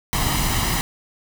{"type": "noise with comb filter", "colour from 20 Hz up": "pink", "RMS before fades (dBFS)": -21, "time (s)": [0.13, 0.81], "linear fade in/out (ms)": 0, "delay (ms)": 1, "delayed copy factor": 0.6, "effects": []}